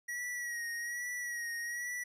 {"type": "tone with vibrato", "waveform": "square", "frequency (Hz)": 1912, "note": "A#6", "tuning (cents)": 43, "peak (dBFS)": -37, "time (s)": [0.08, 2.04], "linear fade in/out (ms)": 10, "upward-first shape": "sine", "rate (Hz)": 1.2, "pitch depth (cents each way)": 42, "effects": ["resampled to 32000 Hz", "13-bit"]}